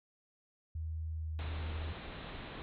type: tone with pitch glide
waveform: sine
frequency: 79.8 to 78.97 Hz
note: D#2 to D#2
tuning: +44 to +26 cents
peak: -36 dBFS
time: 0.75-1.93 s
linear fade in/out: 5 ms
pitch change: -18 cents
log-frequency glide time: 1.11-1.32 s
type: low-pass noise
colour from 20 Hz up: pink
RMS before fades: -46 dBFS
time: 1.39-2.62 s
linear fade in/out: 0 ms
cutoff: 4000 Hz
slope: 96 dB/octave
effects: none